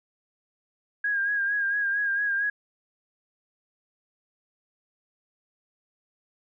sine tone with vibrato, 1630 Hz, G#6, 33 cents flat, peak -23 dBFS, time 1.04-2.5 s, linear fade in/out 5 ms, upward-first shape sine, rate 4.4 Hz, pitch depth 44 cents each way, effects none

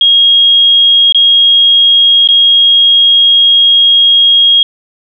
sine tone with dropouts, 3270 Hz, G#7, 28 cents flat, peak -3 dBFS, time 0.01-4.63 s, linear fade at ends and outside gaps 2 ms, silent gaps 1.124-1.146 / 2.275-2.287 s, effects none

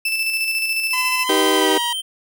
35% pulse tone with tremolo, 2644 Hz, E7, 5 cents sharp, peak -16 dBFS, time 0.05-1.24 s, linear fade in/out 5 ms, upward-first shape square, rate 14 Hz, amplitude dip 35%
sawtooth tone with pitch glide, 1015 to 952.5 Hz, B5 to A#5, +47 to +37 cents, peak -18 dBFS, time 0.93-1.93 s, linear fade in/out 5 ms, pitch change -110 cents, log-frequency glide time 1.56-1.72 s
square tone, 3123 Hz, G7, 7 cents flat, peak -23 dBFS, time 1.26-2.02 s, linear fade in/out 20 ms
35% pulse chord, Eb augmented, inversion none, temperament just, 311.1 / 388.9 / 486.1 Hz, Eb4 / G4 / B4, 0 / -14 / -28 cents, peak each -19 / -17 / -21 dBFS, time 1.29-1.78 s, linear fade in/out 5 ms
effects none

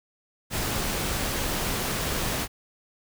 pink noise, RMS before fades -28 dBFS, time 0.5-2.48 s, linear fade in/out 50 ms, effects none

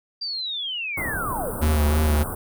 sine linear sweep, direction down, 4742 to 399.2 Hz, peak -26 dBFS, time 0.21-1.51 s, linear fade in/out 10 ms
pink band-stop noise, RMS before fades -30 dBFS, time 0.97-2.35 s, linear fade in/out 5 ms, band 1500 to 8500 Hz, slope 96 dB/octave
square tone with vibrato, 75.9 Hz, D#2, 42 cents flat, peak -18 dBFS, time 1.61-2.24 s, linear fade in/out 20 ms, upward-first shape sine, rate 3.1 Hz, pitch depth 38 cents each way
effects none

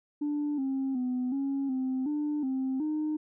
sine tone with pitch steps, 294 / 268.1 / 251.4 / 275 / 260.2 / 297.4 / 263.3 / 306.3 Hz, D4 / C4 / B3 / C#4 / C4 / D4 / C4 / D#4, +2 / +42 / +31 / -14 / -9 / +22 / +11 / -27 cents, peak -26 dBFS, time 0.21-3.17 s, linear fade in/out 10 ms, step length 370 ms, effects tanh soft clip ceiling -25 dBFS

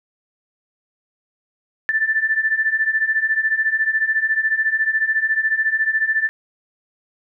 sine beating tone pair, 1756 / 1770 Hz, A6 / A6, -4 / +10 cents, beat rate 14 Hz, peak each -21 / -18 dBFS, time 1.89-6.29 s, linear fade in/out 0 ms, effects none

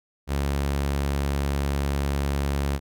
sawtooth tone, 70 Hz, C#2, 18 cents sharp, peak -19 dBFS, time 0.27-2.8 s, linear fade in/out 50 ms, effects none

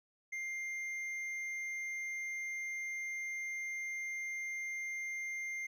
sine tone with hard clipping, 2100 Hz, C7, 6 cents sharp, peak -39 dBFS, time 0.32-5.67 s, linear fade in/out 10 ms, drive 5 dB, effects none

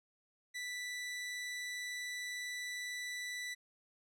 sawtooth tone, 1975.5 Hz, B6, in tune, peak -36 dBFS, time 0.54-3.55 s, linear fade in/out 20 ms, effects low-pass 10000 Hz 12 dB/octave

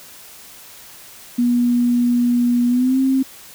sine tone with pitch glide, 241.9 to 265.3 Hz, B3 to C4, -36 to +24 cents, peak -13 dBFS, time 1.38-3.23 s, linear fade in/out 10 ms, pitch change +160 cents, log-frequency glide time 2.68-2.99 s, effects white hiss -41 dBFS RMS until 3.54 s

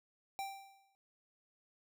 square tone with exponential decay, 784 Hz, G5, in tune, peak -37 dBFS, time 0.39-0.95 s, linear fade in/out 0 ms, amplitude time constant 120 ms, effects none

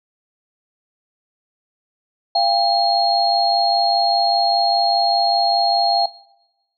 sine tone cluster, 692 / 797 / 4264 Hz, F5 / G5 / C8, -16 / +28 / +32 cents, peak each -18 dBFS, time 2.35-6.06 s, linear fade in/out 5 ms, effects noise-tail reverb RT60 1.0 s tail -21 dB re dry

